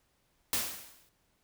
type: noise with exponential decay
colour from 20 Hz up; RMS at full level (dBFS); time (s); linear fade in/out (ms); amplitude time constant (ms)
white; -28; 0.53-1.09; 1; 120
effects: pink hiss -73 dBFS RMS until 1.43 s